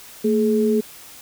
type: tone pair together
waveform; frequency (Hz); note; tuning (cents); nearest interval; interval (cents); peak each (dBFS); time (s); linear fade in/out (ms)
sine; 224.4 / 423.6; A3 / G#4; +34 / +34; major seventh; 1100; -18; 0.24-0.81; 10
effects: white hiss -42 dBFS RMS until 1.21 s